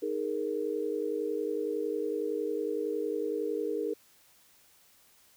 sine chord, D# suspended fourth, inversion none, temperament equal, 311.1 / 415.3 / 466.2 Hz, D#4 / G#4 / A#4, 0 / 0 / 0 cents, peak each -36 / -33 / -33 dBFS, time 0.02-3.94 s, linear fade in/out 10 ms, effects white hiss -62 dBFS RMS until 5.36 s

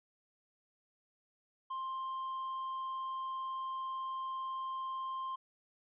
triangle tone, 1053 Hz, C6, 11 cents sharp, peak -35 dBFS, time 1.7-5.36 s, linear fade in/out 10 ms, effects resampled to 8000 Hz

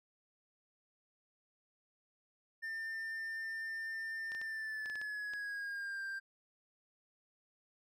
triangle tone with pitch glide, 1798 to 1583.4 Hz, A6 to G6, +37 to +17 cents, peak -37 dBFS, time 2.62-6.2 s, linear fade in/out 20 ms, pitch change -220 cents, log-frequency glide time 4.39-6.03 s
clicks, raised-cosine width 0.2 ms, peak -33 dBFS, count 8, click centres 4.319 / 4.349 / 4.415 / 4.859 / 4.899 / 4.956 / 5.015 / 5.336 s
effects none

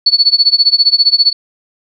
sine tone with tremolo, 4435 Hz, C#8, in tune, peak -3 dBFS, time 0.06-1.33 s, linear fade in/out 5 ms, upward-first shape sine, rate 15 Hz, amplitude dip 95%, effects none

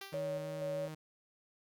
5% pulse tone with exponential decay, 392 Hz, G4, in tune, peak -31 dBFS, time 0.01-0.4 s, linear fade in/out 5 ms, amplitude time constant 83 ms
sawtooth tone with vibrato, 155.56 Hz, D#3, in tune, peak -39 dBFS, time 0.12-0.95 s, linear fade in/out 10 ms, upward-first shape square, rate 3.1 Hz, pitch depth 8 cents each way
sine tone with tremolo, 565 Hz, C#5, 33 cents sharp, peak -35 dBFS, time 0.14-0.88 s, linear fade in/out 0 ms, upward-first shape square, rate 2.1 Hz, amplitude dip 45%
effects none

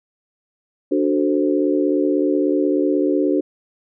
sine chord, D dominant seventh, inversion none, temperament equal, 293.7 / 370 / 440 / 523.3 Hz, D4 / F#4 / A4 / C5, 0 / 0 / 0 / 0 cents, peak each -18 / -20 / -24 / -24 dBFS, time 0.91-3.41 s, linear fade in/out 10 ms, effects none

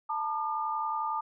sine tone cluster, 882 / 953 / 1207 Hz, A5 / A#5 / D6, +4 / +38 / +47 cents, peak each -32 / -40 / -32 dBFS, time 0.09-1.21 s, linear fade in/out 10 ms, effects none

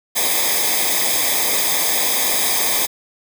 white noise with comb filter, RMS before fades -18 dBFS, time 0.15-2.87 s, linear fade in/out 20 ms, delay 0.7 ms, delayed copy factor -0.85, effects none

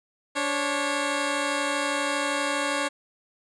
10% pulse tone pair together, 289.2 / 545.9 Hz, D4 / C#5, -27 / -27 cents, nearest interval major seventh, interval 1100 cents, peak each -19 / -19 dBFS, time 0.35-2.89 s, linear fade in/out 20 ms, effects resampled to 24000 Hz

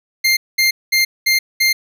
25% pulse tone bursts, 2105 Hz, C7, 10 cents sharp, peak -8 dBFS, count 5, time 0.24-1.73 s, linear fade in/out 10 ms, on 130 ms, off 210 ms, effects none

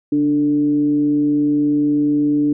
sine tone with frequency modulation, 293.9 Hz, D4, 1 cent sharp, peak -13 dBFS, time 0.12-2.53 s, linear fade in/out 5 ms, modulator 152 Hz, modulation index 0.3, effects none

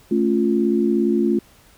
sine chord, A augmented, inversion none, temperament equal, 220 / 277.2 / 349.2 Hz, A3 / C#4 / E#4, 0 / 0 / 0 cents, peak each -19 / -22 / -19 dBFS, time 0.11-1.39 s, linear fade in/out 5 ms, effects pink hiss -52 dBFS RMS until 1.77 s

